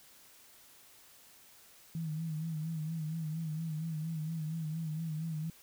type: tone with vibrato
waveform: sine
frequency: 159.1 Hz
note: D#3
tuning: 39 cents sharp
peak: -34 dBFS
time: 1.95-5.5 s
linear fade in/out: 2 ms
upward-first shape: sine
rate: 4.3 Hz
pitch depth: 67 cents each way
effects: white hiss -59 dBFS RMS until 5.62 s